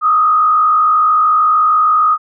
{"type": "tone with frequency modulation", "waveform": "sine", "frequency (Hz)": 1244.5, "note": "D#6", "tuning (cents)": 0, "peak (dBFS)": -8, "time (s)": [0.01, 2.18], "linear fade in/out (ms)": 50, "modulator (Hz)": 53.1, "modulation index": 0.65, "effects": []}